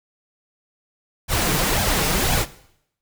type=noise with flanger; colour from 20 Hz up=pink; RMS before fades=-20 dBFS; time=1.28-2.46 s; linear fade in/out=50 ms; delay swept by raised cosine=1.2 to 6.7 ms; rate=1.9 Hz; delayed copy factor=+0.7; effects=noise-tail reverb RT60 0.7 s tail -17 dB re dry